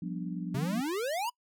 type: chord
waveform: sine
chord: G dominant seventh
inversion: third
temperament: just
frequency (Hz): 176.4 / 196 / 245 / 294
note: F3 / G3 / B3 / D4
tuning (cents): +18 / 0 / -14 / +2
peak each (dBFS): -35 / -41 / -41 / -41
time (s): 0.02-0.81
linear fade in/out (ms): 5
type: exponential sweep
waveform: square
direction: up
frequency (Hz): 123.47 to 1008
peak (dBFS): -31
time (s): 0.54-1.3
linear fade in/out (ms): 10
effects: noise-tail reverb RT60 0.1 s tail -26 dB re dry